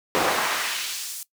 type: noise with high-pass filter sweep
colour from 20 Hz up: brown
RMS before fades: -26 dBFS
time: 0.15-1.23 s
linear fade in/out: 0 ms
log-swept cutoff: 470 to 8800 Hz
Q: 0.88
effects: noise-tail reverb RT60 0.1 s tail -19 dB re dry